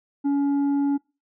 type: tone with tanh clipping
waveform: sine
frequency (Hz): 282.1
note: C#4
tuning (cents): +30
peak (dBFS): -20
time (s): 0.24-0.98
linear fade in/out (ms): 20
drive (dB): 5
effects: noise-tail reverb RT60 0.3 s tail -25 dB re dry